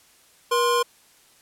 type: tone pair together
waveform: square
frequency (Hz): 479.3 / 1046.5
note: A#4 / C6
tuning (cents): +48 / 0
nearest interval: octave + major second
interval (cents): 1352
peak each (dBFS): -22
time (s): 0.51-0.83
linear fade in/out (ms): 10
effects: white hiss -56 dBFS RMS until 1.41 s + low-pass 12000 Hz 12 dB/octave